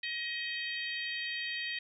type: harmonic tone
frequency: 631 Hz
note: D#5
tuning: 24 cents sharp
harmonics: 3 / 4 / 5 / 6 / 7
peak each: -38 / -40 / -42 / -44 / -45 dBFS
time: 0.03-1.79 s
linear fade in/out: 5 ms
effects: none